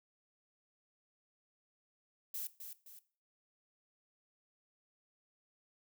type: noise with echo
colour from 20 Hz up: violet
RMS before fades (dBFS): -41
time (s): 2.34-2.47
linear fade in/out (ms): 2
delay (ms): 260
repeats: 2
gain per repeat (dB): -7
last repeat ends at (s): 2.99
effects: noise-tail reverb RT60 0.4 s tail -17 dB re dry